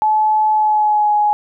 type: tone with pitch glide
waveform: sine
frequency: 860 to 837 Hz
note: A5 to G#5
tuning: -40 to +13 cents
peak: -11 dBFS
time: 0.02-1.33 s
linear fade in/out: 0 ms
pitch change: -47 cents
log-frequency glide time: 0.52-1.13 s
effects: none